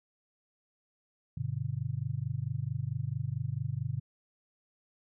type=chord; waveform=sine; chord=G major; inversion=none; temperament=just; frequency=98 / 122.5 / 147 Hz; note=G2 / B2 / D3; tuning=0 / -14 / +2 cents; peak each=-38 / -34 / -36 dBFS; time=1.37-4 s; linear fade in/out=5 ms; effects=none